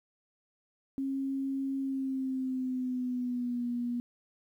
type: tone with pitch glide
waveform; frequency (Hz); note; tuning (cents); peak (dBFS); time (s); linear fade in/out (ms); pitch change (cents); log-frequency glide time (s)
sine; 270.7 to 241.2; C#4 to B3; -41 to -41; -30; 0.98-4; 0; -200; 1.8-3.66
effects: 11-bit